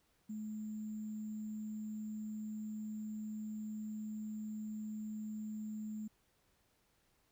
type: tone with sample-and-hold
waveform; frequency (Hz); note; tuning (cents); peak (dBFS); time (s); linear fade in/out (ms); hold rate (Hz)
sine; 214.4; A3; -45; -40; 0.29-6.08; 10; 7350
effects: pink hiss -75 dBFS RMS until 7.31 s